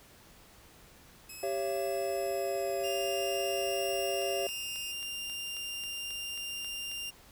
10% pulse tone with vibrato, 2570 Hz, E7, 45 cents flat, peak -36 dBFS, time 1.29-4.92 s, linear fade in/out 5 ms, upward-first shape triangle, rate 0.47 Hz, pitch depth 29 cents each way
triangle chord, C# diminished, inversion second, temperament equal with one note detuned, 392 / 554.4 / 676.6 Hz, G4 / C#5 / E5, 0 / 0 / +45 cents, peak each -33 dBFS, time 1.43-4.47 s, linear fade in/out 2 ms
sawtooth tone, 2794 Hz, F7, in tune, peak -33 dBFS, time 2.83-7.11 s, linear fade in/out 20 ms
click train, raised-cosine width 0.2 ms, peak -32 dBFS, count 11, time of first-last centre 4.22-6.915 s, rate 3.71 Hz
effects pink hiss -57 dBFS RMS until 7.31 s

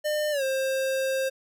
square tone with pitch glide, 603 to 531 Hz, D5 to C5, +46 to +25 cents, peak -25 dBFS, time 0.04-1.3 s, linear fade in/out 20 ms, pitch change -221 cents, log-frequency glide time 0.31-0.43 s, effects none

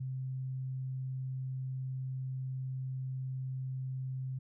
sine tone, 130.7 Hz, C3, 1 cent flat, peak -35 dBFS, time 0-4.39 s, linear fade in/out 10 ms, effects none

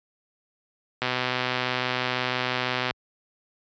click train, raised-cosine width 0.3 ms, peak -9 dBFS, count 239, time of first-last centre 1.02-2.909 s, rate 126 Hz, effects high-pass 60 Hz 12 dB/octave + resampled to 16000 Hz

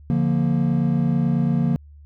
triangle chord, Bb major, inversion first, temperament just, 145.68 / 174.81 / 233.1 Hz, D3 / F3 / Bb3, -14 / +2 / 0 cents, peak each -19 / -20 / -20 dBFS, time 0.1-1.76 s, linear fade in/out 0 ms, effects added 73 Hz sine -42 dBFS peak until 2.05 s

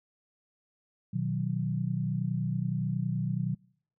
sine chord, B major, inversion none, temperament equal, 123.47 / 155.56 / 185 Hz, B2 / D#3 / F#3, 0 / 0 / 0 cents, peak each -32 dBFS, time 1.13-3.55 s, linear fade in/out 10 ms, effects noise-tail reverb RT60 0.6 s tail -26 dB re dry

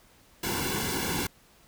pink noise with comb filter, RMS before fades -30 dBFS, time 0.43-1.27 s, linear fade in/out 5 ms, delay 1.6 ms, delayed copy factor -0.85, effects pink hiss -59 dBFS RMS until 1.67 s

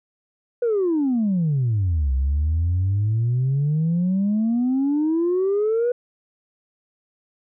sine exponential two-way sweep, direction down then up, 493.9 to 64.3 to 493.9 Hz, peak -16 dBFS, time 0.62-5.92 s, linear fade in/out 5 ms, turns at 2.13 s, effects tanh soft clip ceiling -15 dBFS

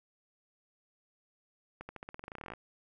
accelerating click train, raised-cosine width 0.5 ms, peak -28 dBFS, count 19, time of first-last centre 1.81-2.536 s, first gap 80 ms, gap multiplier 0.91, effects none

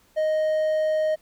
triangle tone, 622.3 Hz, D#5, in tune, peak -18 dBFS, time 0.16-1.16 s, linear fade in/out 20 ms, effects pink hiss -60 dBFS RMS until 1.21 s

